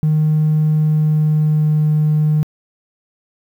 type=tone with pitch glide; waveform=triangle; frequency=154.1 to 152.59 Hz; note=D#3 to D#3; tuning=-16 to -33 cents; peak=-8 dBFS; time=0.03-2.43 s; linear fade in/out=0 ms; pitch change=-17 cents; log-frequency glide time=0.76-1.8 s; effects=tanh soft clip ceiling -8 dBFS + 8-bit